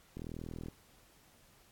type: click train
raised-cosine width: 3 ms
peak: -30 dBFS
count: 22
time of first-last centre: 0.17-0.685 s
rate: 40.8 Hz
effects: pink hiss -64 dBFS RMS until 1.71 s + AAC 64 kbps